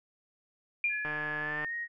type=tone with exponential decay; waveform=sine; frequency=2400 Hz; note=D7; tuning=37 cents sharp; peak=-24 dBFS; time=0.84-1.3 s; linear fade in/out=2 ms; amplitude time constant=100 ms
type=tone with pitch glide; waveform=sine; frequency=1700 to 1875.4 Hz; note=G#6 to A#6; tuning=+40 to +10 cents; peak=-33 dBFS; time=0.89-1.88 s; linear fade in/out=50 ms; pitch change=+170 cents; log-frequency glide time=1.39-1.74 s
type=click train; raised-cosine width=0.5 ms; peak=-24 dBFS; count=91; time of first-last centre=1.05-1.646 s; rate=151 Hz
effects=none